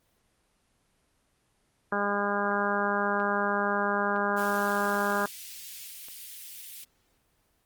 harmonic tone, 202.9 Hz, G#3, 40 cents flat, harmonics 1 / 2 / 3 / 4 / 5 / 6 / 7 / 8, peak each -33 / -33 / -33 / -33 / -33 / -33 / -33 / -33 dBFS, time 1.92-5.26 s, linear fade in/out 5 ms
click train, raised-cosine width 0.3 ms, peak -32 dBFS, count 4, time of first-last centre 3.2-6.085 s, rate 1.04 Hz
white high-pass noise, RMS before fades -43 dBFS, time 4.36-6.85 s, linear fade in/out 20 ms, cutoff 2200 Hz, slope 24 dB/octave
effects pink hiss -70 dBFS RMS until 7.65 s + Opus 24 kbps

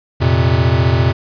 square chord, F suspended fourth, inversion none, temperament equal with one note detuned, 87.31 / 115.94 / 130.81 Hz, F2 / Bb2 / C3, 0 / -9 / 0 cents, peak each -16 dBFS, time 0.2-1.13 s, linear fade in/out 20 ms, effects resampled to 11025 Hz + 8-bit

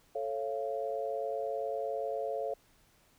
sine chord, A augmented, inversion none, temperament just, 440 / 550 / 687.5 Hz, A4 / C#5 / E#5, 0 / -14 / -27 cents, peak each -37 / -36 / -37 dBFS, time 0.15-2.54 s, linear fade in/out 5 ms, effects pink hiss -66 dBFS RMS until 3.18 s

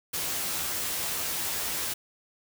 white noise with comb filter, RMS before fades -31 dBFS, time 0.13-1.94 s, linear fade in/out 10 ms, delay 12 ms, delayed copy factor +0.5, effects none

